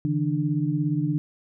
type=tone cluster; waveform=sine; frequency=144.3 / 161.4 / 297 Hz; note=D3 / E3 / D4; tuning=-30 / -36 / +20 cents; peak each=-26 dBFS; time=0.05-1.18 s; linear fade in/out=0 ms; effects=none